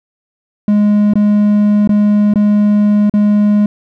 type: tone with dropouts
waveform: triangle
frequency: 207.7 Hz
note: G#3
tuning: in tune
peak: -5 dBFS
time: 0.68-3.66 s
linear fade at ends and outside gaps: 2 ms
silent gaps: 1.136-1.155 / 1.875-1.892 / 2.338-2.357 / 3.097-3.138 s
effects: none